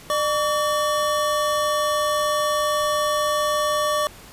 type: tone pair together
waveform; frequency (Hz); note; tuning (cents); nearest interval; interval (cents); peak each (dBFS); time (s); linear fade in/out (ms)
square; 600 / 1139.9; D5 / C#6; +37 / +48; major seventh; 1111; -23; 0.1-4.07; 0
effects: pink hiss -44 dBFS RMS until 4.32 s + resampled to 32000 Hz